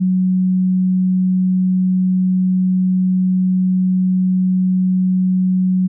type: tone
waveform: sine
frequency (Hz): 185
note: F#3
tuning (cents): 0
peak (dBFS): -12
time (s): 0-5.88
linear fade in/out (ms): 20
effects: none